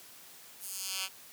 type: tone with high-pass filter sweep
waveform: 10% pulse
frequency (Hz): 190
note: F#3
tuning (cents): +46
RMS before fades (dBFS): -38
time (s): 0.59-1.09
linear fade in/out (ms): 50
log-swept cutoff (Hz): 12000 to 2300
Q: 0.96
effects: white hiss -53 dBFS RMS until 1.32 s + high-pass 100 Hz 12 dB/octave